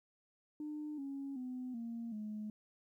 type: tone with pitch steps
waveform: sine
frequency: 300.9 / 275.9 / 253 / 232 / 212.8 Hz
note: D4 / C#4 / B3 / A#3 / G#3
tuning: +42 / -8 / +42 / -8 / +42 cents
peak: -39 dBFS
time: 0.6-2.5 s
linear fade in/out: 2 ms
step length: 380 ms
effects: tanh soft clip ceiling -36 dBFS + 13-bit